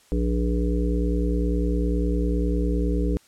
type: harmonic tone with a mistuned harmonic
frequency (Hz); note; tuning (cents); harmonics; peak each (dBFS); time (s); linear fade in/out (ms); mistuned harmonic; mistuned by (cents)
58.9; A#1; +19; 1 / 3 / 5 / 7 / 8; -22 / -28 / -28 / -31 / -33; 0.12-3.17; 0; 8; +40
effects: white hiss -57 dBFS RMS until 3.27 s + low-pass 10000 Hz 12 dB/octave